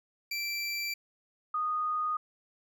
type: tone pair in turn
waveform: 25% pulse / sine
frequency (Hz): 2340 / 1236.5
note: D7 / D#6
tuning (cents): -7 / -11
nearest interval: major seventh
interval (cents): 1104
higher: first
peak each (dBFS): -28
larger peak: neither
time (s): 0.31-0.94 / 1.54-2.17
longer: neither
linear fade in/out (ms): 5
effects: none